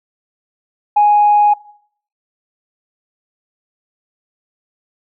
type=tone; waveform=sine; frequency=830.6 Hz; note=G#5; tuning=in tune; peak=-6 dBFS; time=0.96-1.54 s; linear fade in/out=10 ms; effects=noise-tail reverb RT60 0.6 s tail -21 dB re dry + tanh soft clip ceiling -3 dBFS